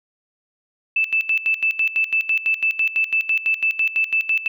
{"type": "tone with tremolo", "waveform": "sine", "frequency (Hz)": 2637, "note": "E7", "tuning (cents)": 0, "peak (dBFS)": -15, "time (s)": [0.96, 4.48], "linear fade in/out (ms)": 5, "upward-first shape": "square", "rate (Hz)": 6, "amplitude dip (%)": 80, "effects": []}